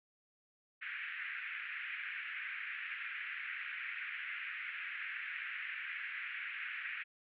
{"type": "band-pass noise", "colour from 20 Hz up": "white", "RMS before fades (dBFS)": -43, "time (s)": [0.81, 7.04], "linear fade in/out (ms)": 20, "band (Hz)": [1500, 2500], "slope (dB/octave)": 48, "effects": []}